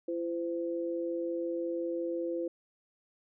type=tone pair together; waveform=sine; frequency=338.4 / 512.8 Hz; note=E4 / C5; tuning=+45 / -35 cents; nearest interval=perfect fifth; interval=720 cents; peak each=-33 / -35 dBFS; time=0.08-2.48 s; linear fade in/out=5 ms; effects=none